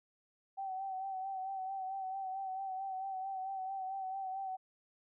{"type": "tone with vibrato", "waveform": "sine", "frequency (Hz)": 766, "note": "G5", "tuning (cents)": -40, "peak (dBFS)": -37, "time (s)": [0.57, 4.57], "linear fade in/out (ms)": 20, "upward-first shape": "sine", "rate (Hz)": 4.5, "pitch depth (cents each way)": 37, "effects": []}